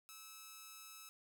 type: tone with amplitude modulation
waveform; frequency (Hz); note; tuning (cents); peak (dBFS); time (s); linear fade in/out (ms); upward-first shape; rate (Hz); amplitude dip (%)
5% pulse; 1300; E6; -24; -39; 0.09-1.09; 0; sine; 221; 45
effects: none